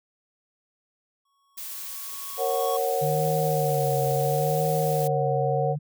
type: tone with exponential growth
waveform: square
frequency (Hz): 1108.7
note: C#6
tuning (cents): 0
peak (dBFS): -31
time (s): 1.25-2.77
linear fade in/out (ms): 5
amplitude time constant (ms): 330
type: noise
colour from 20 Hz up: blue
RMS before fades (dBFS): -36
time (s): 1.57-5.08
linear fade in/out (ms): 10
type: chord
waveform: sine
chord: F# major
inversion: first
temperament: equal with one note detuned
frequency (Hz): 466.2 / 545.5 / 740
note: A#4 / C#5 / F#5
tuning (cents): 0 / -28 / 0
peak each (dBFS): -27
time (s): 2.37-5.76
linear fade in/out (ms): 50
type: tone with vibrato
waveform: sine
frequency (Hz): 146.83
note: D3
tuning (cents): 0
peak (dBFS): -26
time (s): 3.01-5.79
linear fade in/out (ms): 20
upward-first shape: sine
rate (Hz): 0.73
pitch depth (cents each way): 110
effects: none